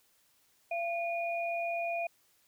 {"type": "tone pair together", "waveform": "sine", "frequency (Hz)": [682, 2446], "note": ["F5", "D#7"], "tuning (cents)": [-41, -30], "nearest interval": "octave + minor seventh", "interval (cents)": 2211, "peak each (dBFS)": [-32, -37], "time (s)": [0.71, 2.07], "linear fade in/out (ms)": 5, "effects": ["white hiss -69 dBFS RMS until 2.47 s"]}